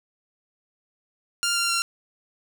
10% pulse tone with pitch steps, 1396.9 / 1385.6 / 1374.5 Hz, F6 / F6 / F6, 0 / -14 / -28 cents, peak -13 dBFS, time 1.43-1.82 s, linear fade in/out 0 ms, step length 130 ms, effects none

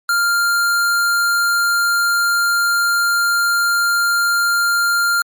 square tone, 1396.9 Hz, F6, in tune, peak -14 dBFS, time 0.09-5.22 s, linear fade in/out 2 ms, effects MP3 96 kbps

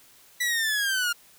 sawtooth linear sweep, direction down, 1975.5 to 1396.9 Hz, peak -20 dBFS, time 0.4-1.13 s, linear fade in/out 10 ms, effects white hiss -55 dBFS RMS until 1.38 s

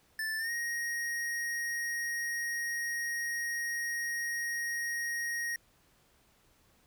square tone with pitch glide, 1760 to 1875.5 Hz, A6 to A#6, 0 to +10 cents, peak -33 dBFS, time 0.19-5.56 s, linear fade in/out 2 ms, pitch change +110 cents, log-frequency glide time 0.38-0.51 s, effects pink hiss -67 dBFS RMS until 6.86 s

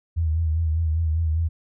sine tone with vibrato, 80.5 Hz, E2, 41 cents flat, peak -19 dBFS, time 0.16-1.49 s, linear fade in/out 20 ms, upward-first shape sine, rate 5 Hz, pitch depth 62 cents each way, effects none

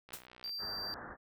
click train, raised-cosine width 0.3 ms, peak -37 dBFS, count 26, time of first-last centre 0.09-0.493 s, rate 62 Hz
white noise with exponential decay, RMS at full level -38 dBFS, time 0.13-0.26 s, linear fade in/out 5 ms, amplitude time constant 27 ms
triangle tone, 4699 Hz, D8, in tune, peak -37 dBFS, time 0.44-0.94 s, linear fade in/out 0 ms
white low-pass noise, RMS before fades -47 dBFS, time 0.58-1.17 s, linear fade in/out 50 ms, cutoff 1800 Hz, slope 96 dB/octave
effects none

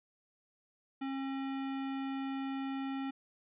square tone, 270 Hz, C#4, 45 cents flat, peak -36 dBFS, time 1.01-3.11 s, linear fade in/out 10 ms, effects resampled to 8000 Hz

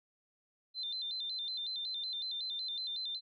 sine tone with vibrato, 3825 Hz, A#7, 44 cents sharp, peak -36 dBFS, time 0.74-3.21 s, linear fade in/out 50 ms, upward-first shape square, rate 5.4 Hz, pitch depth 110 cents each way, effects none

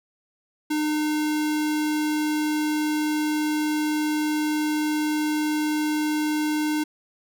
square tone with notch filter, 303.9 Hz, D#4, 41 cents flat, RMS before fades -24 dBFS, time 0.7-6.84 s, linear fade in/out 10 ms, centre 660 Hz, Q 1.8, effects none

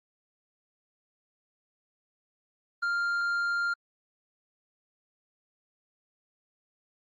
sine tone with tanh clipping, 1396.9 Hz, F6, in tune, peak -27 dBFS, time 2.82-3.74 s, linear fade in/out 10 ms, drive 5 dB, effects Opus 24 kbps

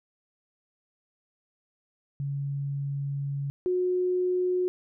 sine tone pair in turn, 140.3 / 363.5 Hz, C#3 / F#4, +21 / -31 cents, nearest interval octave + major third, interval 1648 cents, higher second, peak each -28 / -23 dBFS, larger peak second, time 2.2-3.5 / 3.66-4.68 s, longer first, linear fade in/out 0 ms, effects none

